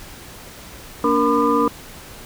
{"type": "tone cluster", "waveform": "sine", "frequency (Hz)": [233.6, 288.6, 468, 1002, 1205], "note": ["A#3", "D4", "A#4", "B5", "D6"], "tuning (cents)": [4, -30, 7, 25, 44], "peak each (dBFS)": [-24, -19, -19, -21, -20], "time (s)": [1.04, 1.68], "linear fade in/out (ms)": 2, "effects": ["tanh soft clip ceiling -4 dBFS", "pink hiss -39 dBFS RMS until 2.25 s"]}